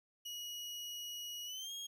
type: tone with pitch glide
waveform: 30% pulse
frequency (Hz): 2906 to 3262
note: F#7 to G#7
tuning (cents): -32 to -32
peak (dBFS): -40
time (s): 0.25-1.87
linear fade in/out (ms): 10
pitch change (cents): +200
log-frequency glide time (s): 1.45-1.72
effects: none